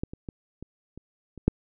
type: clicks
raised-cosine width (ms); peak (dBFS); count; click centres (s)
3; -15 / -25 / -22 / -26 / -29 / -29 / -6; 7; 0.035 / 0.135 / 0.288 / 0.626 / 0.976 / 1.377 / 1.48
effects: none